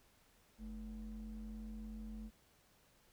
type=ring-modulated tone; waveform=triangle; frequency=133.2 Hz; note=C3; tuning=31 cents sharp; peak=-39 dBFS; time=0.58-2.31 s; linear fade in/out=50 ms; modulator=84.7 Hz; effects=tanh soft clip ceiling -36 dBFS + pink hiss -70 dBFS RMS until 3.12 s